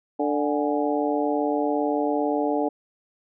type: harmonic tone with a mistuned harmonic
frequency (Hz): 147.3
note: D3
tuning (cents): +6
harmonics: 2 / 3 / 4 / 5 / 6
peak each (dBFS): -25 / -27 / -28 / -29 / -30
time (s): 0.19-2.69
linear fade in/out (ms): 10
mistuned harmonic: 6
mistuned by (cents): -100
effects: none